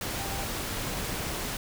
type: tone in noise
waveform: sine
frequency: 790 Hz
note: G5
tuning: 13 cents sharp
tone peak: -39 dBFS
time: 0.19-0.45 s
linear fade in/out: 2 ms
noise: pink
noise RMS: -33 dBFS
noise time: 0.01-1.57 s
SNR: -9 dB
effects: none